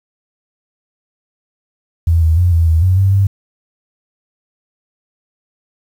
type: tone with pitch steps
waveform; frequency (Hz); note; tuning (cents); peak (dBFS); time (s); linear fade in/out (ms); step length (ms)
sine; 83.3 / 80.3 / 88.7 / 83.1 / 80.8 / 92.4 / 96.8 / 98.3; E2 / E2 / F2 / E2 / E2 / F#2 / G2 / G2; +19 / -45 / +27 / +15 / -34 / -2 / -21 / +5; -8; 2.07-3.27; 5; 150
effects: 7-bit